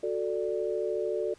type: chord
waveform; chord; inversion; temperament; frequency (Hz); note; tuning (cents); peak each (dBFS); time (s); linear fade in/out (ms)
sine; D major; first; just; 367.1 / 440.5 / 587.3; F#4 / A4 / D5; -14 / +2 / 0; -32 / -31 / -33; 0.03-1.34; 5
effects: pink hiss -59 dBFS RMS until 1.38 s + resampled to 22050 Hz